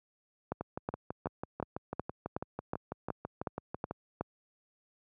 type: two click trains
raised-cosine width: 1 ms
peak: -22 / -19 dBFS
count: 21 / 11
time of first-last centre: 0.61-3.91 / 0.52-4.21 s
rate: 6.06 / 2.71 Hz
effects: high-pass 80 Hz 12 dB/octave